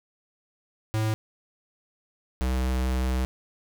square tone pair in turn, 109.3 / 63.87 Hz, A2 / C2, -11 / -41 cents, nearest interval major sixth, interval 930 cents, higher first, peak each -24 dBFS, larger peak neither, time 0.94-1.14 / 2.41-3.25 s, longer second, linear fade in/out 0 ms, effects none

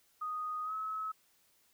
sine tone with pitch glide, 1243 to 1288.3 Hz, D#6 to E6, -2 to -40 cents, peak -35 dBFS, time 0.21-1.12 s, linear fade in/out 10 ms, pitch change +62 cents, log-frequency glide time 0.64-0.73 s, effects white hiss -70 dBFS RMS until 1.73 s

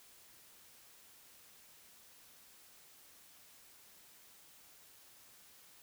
silence, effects white hiss -61 dBFS RMS until 5.82 s

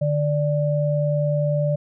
sine tone pair together, 148.28 / 587 Hz, D3 / D5, +17 / -1 cents, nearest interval 2 octaves, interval 2382 cents, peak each -20 / -22 dBFS, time 0.01-1.76 s, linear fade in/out 10 ms, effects none

